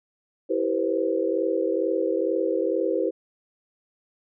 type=chord; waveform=sine; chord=C major seventh; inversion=first; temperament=equal with one note detuned; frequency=329.6 / 392 / 481.2 / 523.3 Hz; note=E4 / G4 / B4 / C5; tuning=0 / 0 / -45 / 0 cents; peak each=-27 dBFS; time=0.49-3.11 s; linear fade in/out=20 ms; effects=none